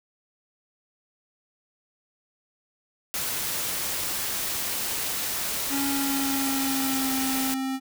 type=noise; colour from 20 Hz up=white; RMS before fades=-29 dBFS; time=3.14-7.54 s; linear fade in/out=0 ms
type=tone with pitch glide; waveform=square; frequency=277.7 to 265 Hz; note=C#4 to C4; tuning=+3 to +22 cents; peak=-27 dBFS; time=5.69-7.8 s; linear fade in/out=50 ms; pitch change=-81 cents; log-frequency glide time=5.89-7.17 s
effects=none